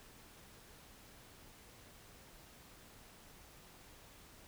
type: silence
effects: pink hiss -59 dBFS RMS until 4.47 s